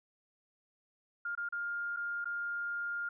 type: tone with dropouts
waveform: sine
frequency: 1408 Hz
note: F6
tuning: 14 cents sharp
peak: -34 dBFS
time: 1.25-3.09 s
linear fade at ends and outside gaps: 5 ms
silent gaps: 1.352-1.375 / 1.489-1.524 / 1.964-1.969 / 2.245-2.255 s
effects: none